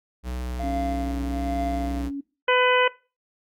square tone with vibrato, 61.8 Hz, B1, 2 cents sharp, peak -29 dBFS, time 0.23-2.11 s, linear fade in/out 50 ms, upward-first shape sine, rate 1.9 Hz, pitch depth 10 cents each way
triangle tone with tremolo, 690 Hz, F5, 21 cents flat, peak -24 dBFS, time 0.59-2.08 s, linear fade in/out 10 ms, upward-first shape triangle, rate 1.2 Hz, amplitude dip 95%
sine tone with pitch glide, 277.2 to 279.8 Hz, C#4 to C#4, 0 to +16 cents, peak -28 dBFS, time 0.63-2.21 s, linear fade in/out 10 ms, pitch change +16 cents, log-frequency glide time 1.04-1.66 s
harmonic tone, 501 Hz, B4, 25 cents sharp, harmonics 1 / 2 / 3 / 4 / 5 / 6, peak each -20 / -23 / -25 / -26 / -27 / -28 dBFS, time 2.48-2.88 s, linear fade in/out 5 ms
effects noise-tail reverb RT60 0.3 s tail -20 dB re dry + Opus 48 kbps

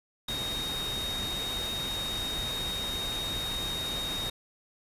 sine tone in noise, 3729 Hz, A#7, in tune, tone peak -32 dBFS, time 0.28-4.3 s, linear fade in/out 5 ms, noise pink, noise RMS -37 dBFS, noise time 0.28-4.3 s, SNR +2 dB, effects resampled to 32000 Hz

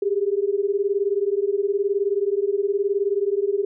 sine beating tone pair, 392 / 411 Hz, G4 / G#4, 0 / -18 cents, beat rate 19 Hz, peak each -22 dBFS, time 0.02-3.65 s, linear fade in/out 5 ms, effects none

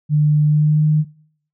sine tone with pitch glide, 150 to 153.06 Hz, D3 to D#3, +37 to -28 cents, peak -11 dBFS, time 0.09-1.05 s, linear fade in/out 50 ms, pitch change +35 cents, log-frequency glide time 0.46-0.85 s, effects noise-tail reverb RT60 0.6 s tail -21 dB re dry

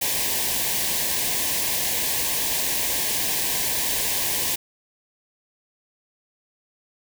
white band-stop noise, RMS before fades -24 dBFS, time 0.01-4.56 s, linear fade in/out 10 ms, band 1100 to 1600 Hz, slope 96 dB/octave, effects none

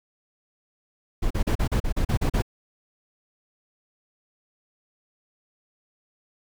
brown noise bursts, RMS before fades -22 dBFS, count 10, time 1.22-2.422 s, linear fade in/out 10 ms, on 86 ms, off 38 ms, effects none

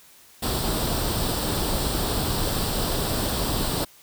pink noise with comb filter, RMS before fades -25 dBFS, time 0.42-3.85 s, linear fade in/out 10 ms, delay 0.23 ms, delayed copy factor +0.6, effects white hiss -52 dBFS RMS until 4.02 s

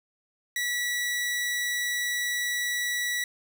sawtooth tone, 1945 Hz, B6, 27 cents flat, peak -23 dBFS, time 0.56-3.24 s, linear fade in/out 2 ms, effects none

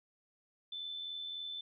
sine tone with amplitude modulation, 3520 Hz, A7, in tune, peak -38 dBFS, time 0.72-1.61 s, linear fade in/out 5 ms, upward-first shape sine, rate 83.6 Hz, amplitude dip 35%, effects none

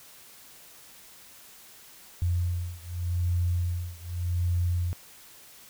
sine beating tone pair, 87.31 / 88.16 Hz, F2 / F2, 0 / +17 cents, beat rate 0.85 Hz, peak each -28 / -29 dBFS, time 2.22-4.93 s, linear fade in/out 0 ms, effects white hiss -51 dBFS RMS until 5.69 s

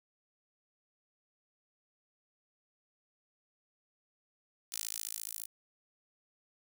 10% pulse tone with high-pass filter sweep, 54.5 Hz, A1, 16 cents flat, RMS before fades -41 dBFS, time 4.72-5.46 s, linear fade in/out 5 ms, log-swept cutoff 6200 to 11000 Hz, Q 0.84, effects none

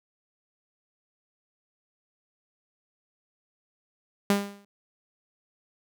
sawtooth tone with exponential decay, 201.2 Hz, G3, 45 cents sharp, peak -14 dBFS, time 4.3-4.65 s, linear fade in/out 2 ms, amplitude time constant 75 ms, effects none

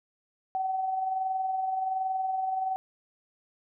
sine tone with amplitude modulation, 759 Hz, F#5, 44 cents sharp, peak -25 dBFS, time 0.55-2.76 s, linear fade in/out 0 ms, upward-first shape sine, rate 21.3 Hz, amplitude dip 40%, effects none

